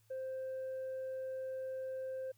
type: tone with tanh clipping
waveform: sine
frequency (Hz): 523.3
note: C5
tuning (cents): 0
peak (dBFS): -39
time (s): 0.1-2.32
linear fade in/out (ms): 10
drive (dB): 1
effects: added 109 Hz sine -69 dBFS peak until 2.37 s + white hiss -74 dBFS RMS until 2.37 s